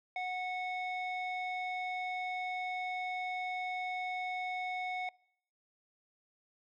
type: tone with low-pass filter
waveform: square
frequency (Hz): 735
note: F#5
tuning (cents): -12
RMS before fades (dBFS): -37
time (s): 0.16-5.09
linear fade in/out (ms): 2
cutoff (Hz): 2600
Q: 2.7
effects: noise-tail reverb RT60 0.7 s tail -25 dB re dry